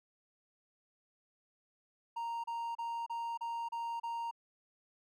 triangle tone bursts, 930 Hz, A#5, 4 cents flat, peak -34 dBFS, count 7, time 2.16-4.312 s, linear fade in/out 10 ms, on 280 ms, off 32 ms, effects none

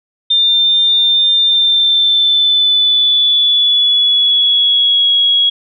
sine tone with pitch glide, 3601 to 3321 Hz, A7 to G#7, +39 to -1 cents, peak -8 dBFS, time 0.3-5.5 s, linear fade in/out 10 ms, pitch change -140 cents, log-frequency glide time 1.42-5.09 s, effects none

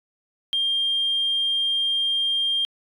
sine tone, 3200 Hz, G7, 35 cents sharp, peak -19 dBFS, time 0.53-2.65 s, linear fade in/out 0 ms, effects tanh soft clip ceiling -15 dBFS

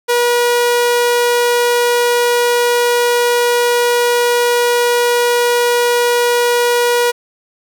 sawtooth tone, 481.8 Hz, B4, 43 cents flat, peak -7 dBFS, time 0.08-7.12 s, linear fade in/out 20 ms, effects none

